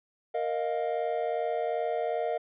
triangle chord, Bb suspended fourth, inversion none, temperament equal with one note detuned, 466.2 / 622.3 / 704.9 Hz, Bb4 / Eb5 / F5, 0 / 0 / +16 cents, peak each -30 dBFS, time 0.34-2.38 s, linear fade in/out 10 ms, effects resampled to 8000 Hz

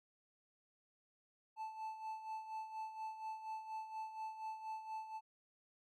triangle tone with tremolo, 877 Hz, A5, 6 cents flat, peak -39 dBFS, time 1.56-5.21 s, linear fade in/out 50 ms, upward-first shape sine, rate 4.2 Hz, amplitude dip 65%, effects none

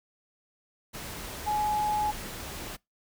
sine tone in noise, 843 Hz, G#5, 26 cents sharp, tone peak -25 dBFS, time 1.46-2.12 s, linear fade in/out 20 ms, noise pink, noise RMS -39 dBFS, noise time 0.93-2.77 s, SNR +11 dB, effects noise-tail reverb RT60 0.2 s tail -25 dB re dry

